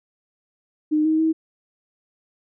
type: tone with pitch steps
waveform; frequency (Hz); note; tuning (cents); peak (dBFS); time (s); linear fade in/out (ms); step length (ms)
sine; 305.7 / 315 / 320; D#4 / D#4 / D#4; -30 / +21 / +49; -16; 0.91-1.33; 20; 140
effects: none